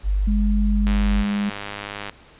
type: tone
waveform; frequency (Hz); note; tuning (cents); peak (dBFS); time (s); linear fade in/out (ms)
sine; 49.11; G1; +4; -17; 0.03-1.25; 50
type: tone with pitch glide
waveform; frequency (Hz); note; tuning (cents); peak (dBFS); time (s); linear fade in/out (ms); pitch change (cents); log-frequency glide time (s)
sine; 207.7 to 204.2; G#3 to G#3; 0 to -29; -20; 0.27-1.5; 10; -29; 0.64-1.29
type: click train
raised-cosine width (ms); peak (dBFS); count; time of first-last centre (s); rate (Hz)
0.3; -14; 126; 0.87-2.095; 102
effects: pink hiss -49 dBFS RMS until 2.39 s + resampled to 8000 Hz